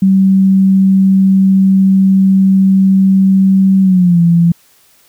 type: tone with pitch glide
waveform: sine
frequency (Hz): 191.9 to 169.98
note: G3 to F3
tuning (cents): -37 to -47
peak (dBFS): -5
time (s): 0.02-4.52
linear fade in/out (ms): 5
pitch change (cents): -210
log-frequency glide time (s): 3.82-4.2
effects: white hiss -49 dBFS RMS until 5.08 s